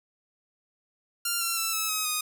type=tone with pitch steps; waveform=5% pulse; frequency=1393 / 1361.2 / 1330.1 / 1299.7 / 1270 / 1241 Hz; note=F6 / F6 / E6 / E6 / D#6 / D#6; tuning=-5 / -45 / +15 / -25 / +35 / -5 cents; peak=-15 dBFS; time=1.25-2.21 s; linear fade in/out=5 ms; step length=160 ms; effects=none